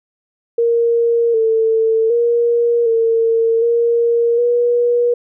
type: tone with pitch steps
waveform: sine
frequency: 467 / 446.6 / 471.9 / 455.3 / 468.6 / 480.5 Hz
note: A#4 / A4 / A#4 / A#4 / A#4 / B4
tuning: +3 / +26 / +21 / -41 / +9 / -48 cents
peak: -11 dBFS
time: 0.58-5.14 s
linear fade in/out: 5 ms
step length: 760 ms
effects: none